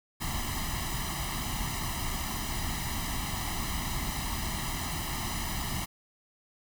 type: noise with comb filter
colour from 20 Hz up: pink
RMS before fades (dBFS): -33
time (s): 0.2-5.86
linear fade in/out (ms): 20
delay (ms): 1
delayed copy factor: +0.85
effects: none